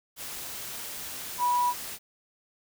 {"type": "tone in noise", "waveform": "sine", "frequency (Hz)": 978, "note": "B5", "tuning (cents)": -17, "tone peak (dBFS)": -22, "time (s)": [1.38, 1.74], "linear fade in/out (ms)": 50, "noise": "white", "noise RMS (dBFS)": -38, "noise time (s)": [0.16, 1.99], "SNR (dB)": 13, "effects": []}